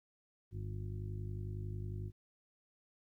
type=harmonic tone with a mistuned harmonic; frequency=51 Hz; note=G#1; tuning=31 cents flat; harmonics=1 / 2 / 3 / 4 / 5 / 6 / 7; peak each=-46 / -40 / -49 / -58 / -58 / -61 / -53 dBFS; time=0.51-2.12 s; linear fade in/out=50 ms; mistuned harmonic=4; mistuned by=-66 cents; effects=13-bit